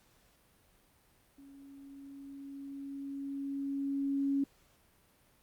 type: tone with level ramp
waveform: sine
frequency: 277.2 Hz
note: C#4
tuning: in tune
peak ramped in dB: -52 to -27 dBFS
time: 1.38-4.44 s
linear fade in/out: 5 ms
effects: pink hiss -67 dBFS RMS until 5.42 s + Opus 48 kbps